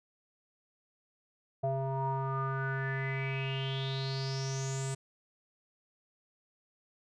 square tone with low-pass filter sweep, 134.5 Hz, C3, 48 cents sharp, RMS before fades -34 dBFS, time 1.63-4.95 s, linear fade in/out 10 ms, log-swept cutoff 680 to 8200 Hz, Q 8.3, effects none

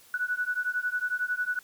sine beating tone pair, 1473 / 1484 Hz, F#6 / F#6, -8 / +5 cents, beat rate 11 Hz, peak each -30 dBFS, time 0.14-1.59 s, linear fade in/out 2 ms, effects white hiss -56 dBFS RMS until 1.63 s

